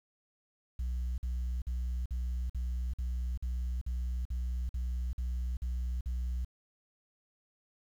sine tone bursts, 61.74 Hz, B1, in tune, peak -29 dBFS, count 13, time 0.79-6.448 s, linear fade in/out 5 ms, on 390 ms, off 49 ms, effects tanh soft clip ceiling -30 dBFS + 10-bit

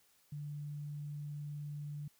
sine tone, 146.83 Hz, D3, in tune, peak -40 dBFS, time 0.32-2.08 s, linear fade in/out 5 ms, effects white hiss -70 dBFS RMS until 2.19 s

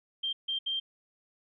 sine tone bursts at uneven times, 3168 Hz, G7, 18 cents sharp, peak -29 dBFS, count 3, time 0.23-0.33 / 0.48-0.59 / 0.66-0.8 s, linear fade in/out 10 ms, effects none

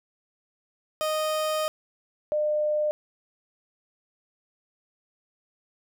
30% pulse / sine tone pair in turn, 620 / 603 Hz, D#5 / D5, -6 / +46 cents, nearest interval unison, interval 48 cents, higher first, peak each -22 dBFS, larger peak neither, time 1.01-1.68 / 2.32-2.91 s, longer first, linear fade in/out 0 ms, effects none

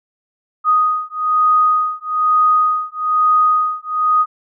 sine beating tone pair, 1244.5 / 1245.6 Hz, D#6 / D#6, 0 / +2 cents, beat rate 1.1 Hz, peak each -15 dBFS, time 0.64-4.26 s, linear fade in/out 50 ms, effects none

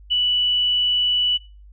sine tone, 2960 Hz, F#7, in tune, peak -16 dBFS, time 0.1-1.38 s, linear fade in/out 20 ms, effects noise-tail reverb RT60 0.3 s tail -20 dB re dry + added 50 Hz sine -42 dBFS peak until 1.72 s

